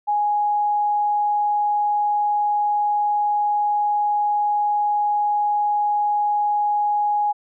sine tone, 830.6 Hz, G#5, in tune, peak -17 dBFS, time 0.07-7.33 s, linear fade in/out 20 ms, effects none

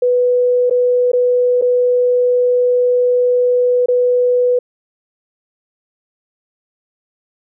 sine tone with dropouts, 493.9 Hz, B4, in tune, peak -10 dBFS, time 0.02-4.59 s, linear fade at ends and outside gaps 5 ms, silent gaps 0.698-0.708 / 1.118-1.132 / 1.614-1.621 / 3.86-3.884 s, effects none

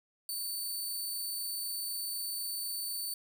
10% pulse tone, 4524 Hz, C#8, 34 cents sharp, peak -28 dBFS, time 0.29-3.14 s, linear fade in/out 2 ms, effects none

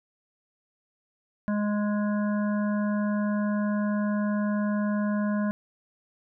harmonic tone, 207.7 Hz, G#3, in tune, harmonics 1 / 3 / 5 / 7 / 8, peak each -24 / -34 / -38 / -41 / -42 dBFS, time 1.48-5.51 s, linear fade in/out 0 ms, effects none

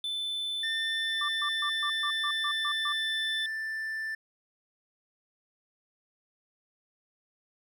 triangle tone, 3520 Hz, A7, in tune, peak -29 dBFS, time 0.04-3.46 s, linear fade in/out 2 ms
triangle tone with pitch glide, 1800 to 1770.1 Hz, A6 to A6, +39 to +10 cents, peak -30 dBFS, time 0.63-4.15 s, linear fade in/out 5 ms, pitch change -29 cents, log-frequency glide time 0.98-3.49 s
sine tone bursts, 1174.7 Hz, D6, in tune, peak -31 dBFS, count 9, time 1.21-2.925 s, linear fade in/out 5 ms, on 75 ms, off 130 ms
effects none

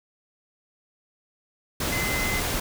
sine tone in noise, 2054 Hz, C7, 33 cents flat, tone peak -28 dBFS, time 1.92-2.4 s, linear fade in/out 5 ms, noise pink, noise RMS -27 dBFS, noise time 1.8-2.6 s, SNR -4 dB, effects none

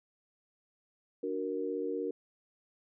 sine chord, D augmented, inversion none, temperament equal, 293.7 / 370 / 466.2 Hz, D4 / F#4 / A#4, 0 / 0 / 0 cents, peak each -38 / -37 / -35 dBFS, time 1.23-2.11 s, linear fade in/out 5 ms, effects none

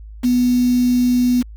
sine tone with quantisation, 246.9 Hz, B3, in tune, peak -12 dBFS, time 0.23-1.43 s, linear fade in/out 20 ms, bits 5, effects added 53 Hz sine -33 dBFS peak until 1.56 s

